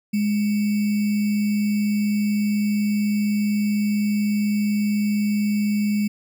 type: tone with sample-and-hold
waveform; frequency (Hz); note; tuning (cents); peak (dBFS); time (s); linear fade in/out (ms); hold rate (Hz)
sine; 207.9; G#3; +2; -18; 0.13-6.08; 10; 2450
effects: none